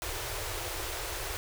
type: band-stop noise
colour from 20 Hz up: pink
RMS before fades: -36 dBFS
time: 0.02-1.37 s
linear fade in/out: 0 ms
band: 120 to 320 Hz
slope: 96 dB/octave
effects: none